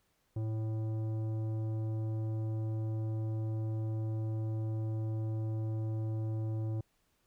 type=tone with tanh clipping; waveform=triangle; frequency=110 Hz; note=A2; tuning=in tune; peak=-34 dBFS; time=0.36-6.81 s; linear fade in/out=5 ms; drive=16 dB; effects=pink hiss -75 dBFS RMS until 7.26 s